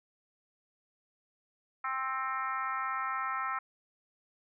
harmonic tone with a mistuned harmonic, 263.3 Hz, C4, 11 cents sharp, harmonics 3 / 4 / 5 / 6 / 7 / 8 / 9, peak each -42 / -37 / -34 / -48 / -41 / -46 / -50 dBFS, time 1.84-3.59 s, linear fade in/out 5 ms, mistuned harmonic 8, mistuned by +24 cents, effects none

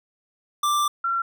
square / sine tone pair in turn, 1179 / 1364 Hz, D6 / F6, +6 / -41 cents, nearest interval minor third, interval 253 cents, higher second, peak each -20 / -21 dBFS, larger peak first, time 0.63-0.88 / 1.04-1.22 s, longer first, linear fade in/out 5 ms, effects none

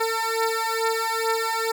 15% pulse beating tone pair, 449.3 / 451.6 Hz, A4 / A4, +36 / +45 cents, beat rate 2.3 Hz, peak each -19 dBFS, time 0-1.72 s, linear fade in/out 10 ms, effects none

